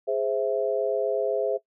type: chord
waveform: sine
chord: Ab augmented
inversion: none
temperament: equal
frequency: 415.3 / 523.3 / 659.3 Hz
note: Ab4 / C5 / E5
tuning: 0 / 0 / 0 cents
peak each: -27 dBFS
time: 0.07-1.58 s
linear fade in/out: 20 ms
effects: noise-tail reverb RT60 0.1 s tail -19 dB re dry